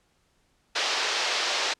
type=band-pass noise; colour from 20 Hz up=white; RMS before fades=-27 dBFS; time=0.75-1.74 s; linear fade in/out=10 ms; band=410 to 5300 Hz; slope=24 dB/octave; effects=pink hiss -68 dBFS RMS until 1.79 s + low-pass 9000 Hz 12 dB/octave